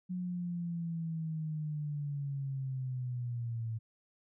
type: linear sweep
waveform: sine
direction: down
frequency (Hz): 182.4 to 111.3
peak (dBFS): -34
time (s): 0.09-3.79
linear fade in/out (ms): 20
effects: none